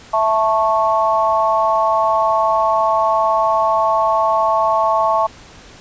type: chord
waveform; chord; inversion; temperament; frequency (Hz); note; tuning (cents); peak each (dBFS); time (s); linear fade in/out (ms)
sine; A major; second; equal with one note detuned; 659.3 / 880 / 1101.1; E5 / A5 / C#6; 0 / 0 / -12; -17; 0.13-5.27; 10
effects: pink hiss -41 dBFS RMS until 5.8 s + resampled to 16000 Hz